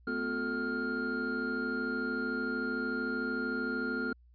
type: tone cluster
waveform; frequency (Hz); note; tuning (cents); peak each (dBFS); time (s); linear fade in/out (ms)
triangle; 220.8 / 254.1 / 358.5 / 438.3 / 1406; A3 / B3 / F4 / A4 / F6; +6 / +49 / +45 / -7 / +11; -39 / -34 / -39 / -38 / -33; 0.07-4.13; 5
effects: added 60 Hz sine -57 dBFS peak until 4.34 s + resampled to 11025 Hz